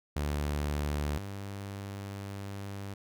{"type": "tone pair in turn", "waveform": "sawtooth", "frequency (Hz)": [73.42, 99.36], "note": ["D2", "G2"], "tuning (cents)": [0, 24], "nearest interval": "perfect fourth", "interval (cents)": 524, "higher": "second", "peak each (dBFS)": [-26, -34], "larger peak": "first", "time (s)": [[0.16, 1.18], [1.18, 2.94]], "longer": "second", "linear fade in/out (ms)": 5, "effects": []}